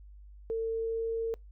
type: tone with pitch glide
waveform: sine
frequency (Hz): 450.9 to 454.3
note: A4 to A#4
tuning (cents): +42 to -45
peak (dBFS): -29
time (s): 0.5-1.34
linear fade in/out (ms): 0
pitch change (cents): +13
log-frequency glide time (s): 0.66-1.09
effects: noise-tail reverb RT60 0.2 s tail -26 dB re dry + added 50 Hz sine -48 dBFS peak until 1.51 s